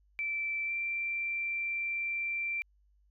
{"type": "tone with pitch glide", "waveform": "sine", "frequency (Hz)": [2330, 2353], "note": ["D7", "D7"], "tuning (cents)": [-14, 3], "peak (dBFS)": -31, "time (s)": [0.19, 2.62], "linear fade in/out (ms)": 0, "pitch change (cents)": 17, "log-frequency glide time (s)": [0.66, 0.71], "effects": ["added 50 Hz sine -64 dBFS peak until 3.1 s"]}